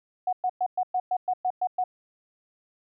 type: tone bursts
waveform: sine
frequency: 735 Hz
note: F#5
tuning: 12 cents flat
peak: -22 dBFS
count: 10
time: 0.27-1.84 s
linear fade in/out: 5 ms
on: 58 ms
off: 110 ms
effects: none